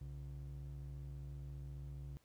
triangle ring-modulated tone, 100.4 Hz, G2, 42 cents sharp, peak -40 dBFS, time 0.01-2.17 s, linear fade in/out 0 ms, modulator 37.4 Hz, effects pink hiss -74 dBFS RMS until 2.24 s

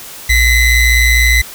square ring-modulated tone, 987.8 Hz, B5, in tune, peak -5 dBFS, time 0.29-1.42 s, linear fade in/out 10 ms, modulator 1050 Hz, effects white hiss -31 dBFS RMS until 1.54 s

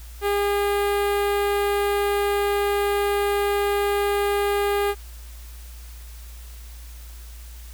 sawtooth tone with notch filter, 405.9 Hz, G#4, 40 cents flat, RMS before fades -22 dBFS, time 0.21-4.95 s, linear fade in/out 50 ms, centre 5800 Hz, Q 0.8, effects added 58 Hz sine -37 dBFS peak until 7.73 s + white hiss -48 dBFS RMS until 7.73 s

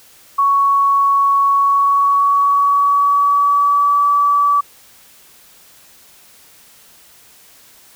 sine tone with pitch glide, 1114 to 1150.6 Hz, C#6 to D6, +8 to -36 cents, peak -10 dBFS, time 0.38-4.61 s, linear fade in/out 10 ms, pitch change +56 cents, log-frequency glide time 1.51-4.05 s, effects white hiss -46 dBFS RMS until 7.95 s

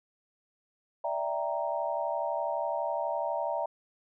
sine chord, E half-diminished seventh, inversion third, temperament equal, 587.3 / 659.3 / 784 / 932.3 Hz, D5 / E5 / G5 / Bb5, 0 / 0 / 0 / 0 cents, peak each -34 / -33 / -37 / -34 dBFS, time 1.04-3.66 s, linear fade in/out 5 ms, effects none

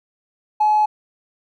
triangle tone with tanh clipping, 850 Hz, G#5, 40 cents sharp, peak -12 dBFS, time 0.6-0.86 s, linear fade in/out 10 ms, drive 1 dB, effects none

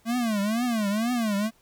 square tone with vibrato, 222.4 Hz, A3, 19 cents sharp, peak -24 dBFS, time 0.05-1.51 s, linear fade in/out 50 ms, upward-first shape triangle, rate 2.1 Hz, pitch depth 220 cents each way, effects pink hiss -62 dBFS RMS until 1.61 s

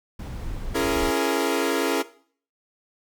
brown noise, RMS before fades -32 dBFS, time 0.19-1.11 s, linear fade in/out 5 ms
sawtooth chord, A# half-diminished seventh, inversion first, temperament equal with one note detuned, 277.2 / 337.5 / 415.3 / 466.2 Hz, C#4 / E4 / G#4 / A#4, 0 / +41 / 0 / 0 cents, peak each -23 dBFS, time 0.74-2.03 s, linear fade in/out 20 ms
effects noise-tail reverb RT60 0.5 s tail -17 dB re dry

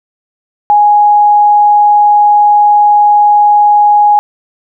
sine tone, 830.6 Hz, G#5, in tune, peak -3 dBFS, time 0.7-4.19 s, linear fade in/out 0 ms, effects none

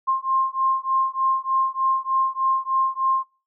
sine beating tone pair, 1058 / 1061.3 Hz, C6 / C6, +19 / +24 cents, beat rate 3.3 Hz, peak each -22 dBFS, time 0.07-3.24 s, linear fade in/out 20 ms, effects noise-tail reverb RT60 0.3 s tail -21 dB re dry

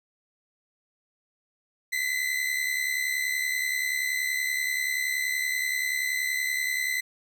40% pulse tone pair together, 1975.5 / 2046 Hz, B6 / C7, 0 / -39 cents, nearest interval minor second, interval 61 cents, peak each -29 / -27 dBFS, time 1.92-7.01 s, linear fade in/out 10 ms, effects none

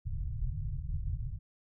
pink low-pass noise, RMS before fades -35 dBFS, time 0.05-1.39 s, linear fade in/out 20 ms, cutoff 150 Hz, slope 96 dB/octave, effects none

